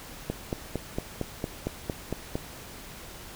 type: click train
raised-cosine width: 2 ms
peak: -15 dBFS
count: 10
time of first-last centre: 0.3-2.355 s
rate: 4.38 Hz
effects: pink hiss -44 dBFS RMS until 3.35 s

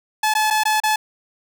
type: tone with dropouts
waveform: sawtooth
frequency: 861 Hz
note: A5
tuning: 38 cents flat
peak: -12 dBFS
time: 0.23-0.96 s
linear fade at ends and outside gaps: 5 ms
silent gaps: 0.339-0.35 / 0.503-0.507 / 0.636-0.653 / 0.802-0.835 s
effects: none

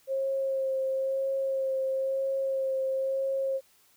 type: tone with vibrato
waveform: sine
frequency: 535 Hz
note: C5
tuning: 38 cents sharp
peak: -26 dBFS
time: 0.07-3.61 s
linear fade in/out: 50 ms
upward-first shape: sine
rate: 1 Hz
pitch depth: 16 cents each way
effects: white hiss -63 dBFS RMS until 3.96 s

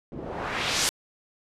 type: noise with low-pass filter sweep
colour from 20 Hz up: white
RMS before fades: -29 dBFS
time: 0.12-0.89 s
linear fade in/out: 0 ms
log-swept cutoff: 280 to 8900 Hz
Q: 1.1
effects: resampled to 32000 Hz

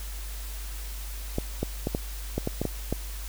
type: clicks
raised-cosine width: 2 ms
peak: -13 dBFS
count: 9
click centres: 1.384 / 1.63 / 1.871 / 1.949 / 2.38 / 2.474 / 2.616 / 2.653 / 2.926 s
effects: added 50 Hz sine -34 dBFS peak until 3.28 s + white hiss -43 dBFS RMS until 3.28 s

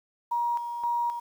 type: tone with tremolo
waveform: sine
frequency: 949 Hz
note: A#5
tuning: 31 cents sharp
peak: -24 dBFS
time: 0.31-1.2 s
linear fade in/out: 10 ms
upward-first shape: square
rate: 1.9 Hz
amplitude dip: 55%
effects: 9-bit

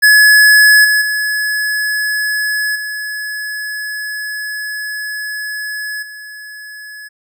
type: tone with level steps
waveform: square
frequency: 1700 Hz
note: G#6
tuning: 40 cents sharp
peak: -5 / -10 / -15 / -21 / -30 dBFS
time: 0.02-7.09 s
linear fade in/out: 20 ms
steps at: 0.84 / 1.01 / 2.75 / 6.02 s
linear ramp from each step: 10 ms
effects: none

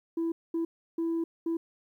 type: tone bursts at uneven times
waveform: sine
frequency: 331.4 Hz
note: E4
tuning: 9 cents sharp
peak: -25 dBFS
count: 4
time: 0.17-0.32 / 0.54-0.65 / 0.98-1.24 / 1.46-1.57 s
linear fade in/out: 5 ms
effects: tanh soft clip ceiling -25 dBFS + 11-bit

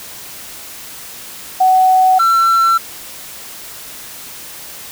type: tone pair in turn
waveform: sine / triangle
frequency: 748 / 1347.9 Hz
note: F#5 / E6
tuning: +19 / +38 cents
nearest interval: minor seventh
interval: 1019 cents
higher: second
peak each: -7 dBFS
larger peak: neither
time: 1.6-2.19 / 2.19-2.78 s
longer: neither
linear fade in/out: 10 ms
effects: white hiss -32 dBFS RMS until 4.91 s

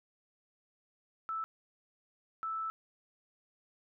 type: tone bursts at uneven times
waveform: sine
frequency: 1316 Hz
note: E6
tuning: 3 cents flat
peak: -34 dBFS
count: 2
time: 1.29-1.44 / 2.43-2.7 s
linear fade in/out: 0 ms
effects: none

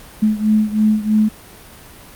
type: beating tone pair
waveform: sine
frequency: 213.7 / 216.8 Hz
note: G#3 / A3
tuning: +50 / -25 cents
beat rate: 3.1 Hz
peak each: -14 / -17 dBFS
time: 0.22-1.29 s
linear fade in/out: 10 ms
effects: pink hiss -40 dBFS RMS until 2.15 s + Opus 48 kbps

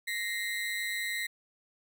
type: ring-modulated tone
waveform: 35% pulse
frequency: 1975.5 Hz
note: B6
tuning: in tune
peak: -27 dBFS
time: 0.07-1.27 s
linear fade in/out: 10 ms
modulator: 103 Hz
effects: none

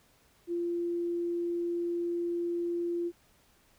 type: tone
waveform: sine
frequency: 344.7 Hz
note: F4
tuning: 23 cents flat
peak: -29 dBFS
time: 0.47-3.12 s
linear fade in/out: 50 ms
effects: pink hiss -65 dBFS RMS until 3.78 s

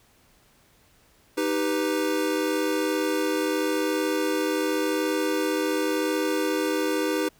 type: chord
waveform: square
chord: Eb augmented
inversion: none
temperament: equal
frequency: 311.1 / 392 / 493.9 Hz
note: Eb4 / G4 / B4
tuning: 0 / 0 / 0 cents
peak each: -27 / -29 / -29 dBFS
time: 1.37-7.29 s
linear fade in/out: 10 ms
effects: pink hiss -60 dBFS RMS until 7.39 s

